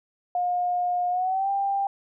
sine tone with pitch glide, 714 to 792.2 Hz, F5 to G5, +38 to +18 cents, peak -22 dBFS, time 0.35-1.87 s, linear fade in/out 2 ms, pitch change +180 cents, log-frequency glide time 1.1-1.5 s, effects none

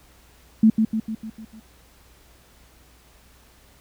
sine tone with echo, 220 Hz, A3, in tune, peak -10 dBFS, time 0.63-0.7 s, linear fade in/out 5 ms, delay 150 ms, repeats 6, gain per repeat -5 dB, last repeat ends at 1.6 s, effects added 60 Hz sine -55 dBFS peak until 3.8 s + pink hiss -55 dBFS RMS until 3.8 s

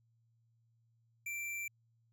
square tone, 2349 Hz, D7, in tune, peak -39 dBFS, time 1.26-1.68 s, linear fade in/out 5 ms, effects added 115 Hz sine -70 dBFS peak until 2.12 s

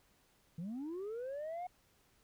sine linear sweep, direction up, 155.1 to 735 Hz, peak -37 dBFS, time 0.58-1.67 s, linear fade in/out 5 ms, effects tanh soft clip ceiling -38 dBFS + pink hiss -71 dBFS RMS until 2.23 s

